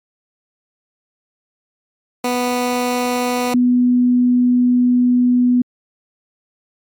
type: tone pair in turn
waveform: 15% pulse / sine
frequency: 246.9 / 246.9 Hz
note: B3 / B3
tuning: 0 / 0 cents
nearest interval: unison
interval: 0 cents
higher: neither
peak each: -10 dBFS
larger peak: neither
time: 2.24-3.54 / 3.54-5.62 s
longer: second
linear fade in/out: 5 ms
effects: MP3 96 kbps